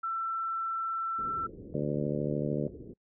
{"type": "tone", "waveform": "sine", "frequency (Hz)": 1339, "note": "E6", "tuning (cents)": 27, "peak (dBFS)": -30, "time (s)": [0.03, 1.47], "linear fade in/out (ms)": 10}
{"type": "low-pass noise", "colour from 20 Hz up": "white", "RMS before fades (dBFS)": -46, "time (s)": [1.18, 2.94], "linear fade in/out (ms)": 10, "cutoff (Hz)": 460, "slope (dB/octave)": 48}
{"type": "harmonic tone", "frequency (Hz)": 73.42, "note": "D2", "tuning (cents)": 0, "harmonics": [2, 3, 4, 5, 6, 7, 8], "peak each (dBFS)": [-33, -35, -36, -37, -38, -38, -39], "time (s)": [1.74, 2.68], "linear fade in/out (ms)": 5}
{"effects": ["noise-tail reverb RT60 0.1 s tail -26 dB re dry"]}